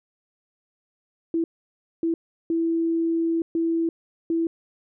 sine tone bursts at uneven times, 330.7 Hz, E4, 6 cents sharp, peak -20 dBFS, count 5, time 1.34-1.44 / 2.03-2.14 / 2.5-3.42 / 3.55-3.89 / 4.3-4.47 s, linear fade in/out 2 ms, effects none

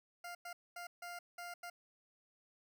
20% pulse tone bursts at uneven times, 700 Hz, F5, 4 cents sharp, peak -40 dBFS, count 6, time 0.24-0.35 / 0.45-0.53 / 0.76-0.87 / 1.02-1.19 / 1.38-1.54 / 1.63-1.7 s, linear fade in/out 5 ms, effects none

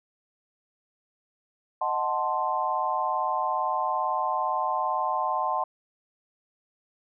sine chord, D# diminished seventh, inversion none, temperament equal, 622.3 / 740 / 880 / 1046.5 Hz, D#5 / F#5 / A5 / C6, 0 / 0 / 0 / 0 cents, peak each -33 / -30 / -29 / -28 dBFS, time 1.81-5.64 s, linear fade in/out 5 ms, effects none

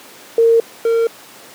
sine / triangle tone pair in turn, 459 / 459 Hz, A#4 / A#4, -27 / -27 cents, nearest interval unison, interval 0 cents, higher neither, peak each -7 / -9 dBFS, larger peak first, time 0.38-0.6 / 0.85-1.07 s, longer neither, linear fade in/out 2 ms, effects pink hiss -39 dBFS RMS until 1.54 s + high-pass 300 Hz 12 dB/octave

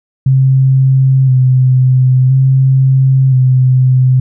sine tone with vibrato, 130.81 Hz, C3, in tune, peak -5 dBFS, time 0.26-4.2 s, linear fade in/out 5 ms, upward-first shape square, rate 0.49 Hz, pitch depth 27 cents each way, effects none

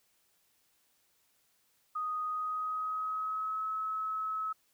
sine tone with pitch glide, 1244.5 to 1289.9 Hz, D#6 to E6, 0 to -38 cents, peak -32 dBFS, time 1.95-4.53 s, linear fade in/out 10 ms, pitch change +62 cents, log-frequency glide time 2.24-3.66 s, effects white hiss -72 dBFS RMS until 4.73 s

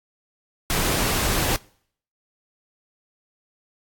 pink noise, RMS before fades -22 dBFS, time 0.7-1.56 s, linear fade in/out 0 ms, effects noise-tail reverb RT60 0.6 s tail -24 dB re dry + AAC 64 kbps

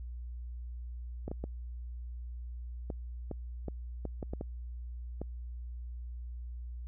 clicks, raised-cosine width 2 ms, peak -24 dBFS, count 11, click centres 1.28 / 1.315 / 1.44 / 2.902 / 3.313 / 3.683 / 4.053 / 4.228 / 4.335 / 4.411 / 5.216 s, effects added 60 Hz sine -39 dBFS peak until 6.87 s

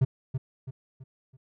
triangle tone with echo, 130.9 Hz, C3, 1 cent sharp, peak -16 dBFS, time 0.01-0.05 s, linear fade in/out 10 ms, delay 330 ms, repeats 4, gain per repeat -8 dB, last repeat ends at 1.37 s, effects none

